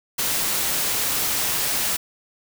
white noise, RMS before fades -23 dBFS, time 0.18-1.97 s, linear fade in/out 10 ms, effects none

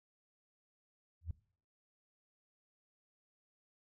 sine tone with exponential growth, 82.41 Hz, E2, in tune, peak -32 dBFS, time 1.21-1.31 s, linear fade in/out 5 ms, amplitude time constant 20 ms, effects noise-tail reverb RT60 0.5 s tail -21 dB re dry

